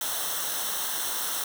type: noise with comb filter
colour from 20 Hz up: white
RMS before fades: -30 dBFS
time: 0.01-1.44 s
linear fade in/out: 2 ms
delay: 0.42 ms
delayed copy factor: -0.75
effects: none